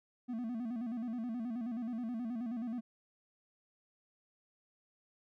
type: tone with vibrato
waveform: triangle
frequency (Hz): 234.9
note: A#3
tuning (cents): +13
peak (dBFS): -34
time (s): 0.28-2.81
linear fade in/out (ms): 20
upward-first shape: square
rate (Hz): 9.4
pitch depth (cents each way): 92
effects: none